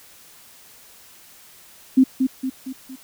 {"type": "tone with echo", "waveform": "sine", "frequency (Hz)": 261.6, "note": "C4", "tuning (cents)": 0, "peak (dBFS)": -9, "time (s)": [1.97, 2.04], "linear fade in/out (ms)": 10, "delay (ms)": 230, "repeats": 4, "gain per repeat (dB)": -6, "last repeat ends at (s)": 2.96, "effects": ["white hiss -48 dBFS RMS until 3.03 s"]}